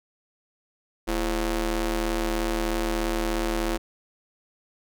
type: ring-modulated tone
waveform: sawtooth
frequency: 187.4 Hz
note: F#3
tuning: 22 cents sharp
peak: -17 dBFS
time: 1.07-3.78 s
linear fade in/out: 20 ms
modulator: 149 Hz
effects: none